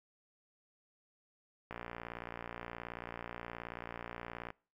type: click train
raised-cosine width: 0.5 ms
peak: -27 dBFS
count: 165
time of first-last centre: 1.71-4.504 s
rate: 58.7 Hz
effects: noise-tail reverb RT60 0.4 s tail -25 dB re dry